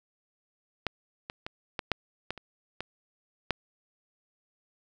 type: clicks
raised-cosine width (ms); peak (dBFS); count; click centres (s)
0.3; -12 / -20 / -20 / -15 / -9 / -16 / -27 / -18 / -10; 9; 0.867 / 1.299 / 1.465 / 1.792 / 1.917 / 2.306 / 2.377 / 2.806 / 3.507
effects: none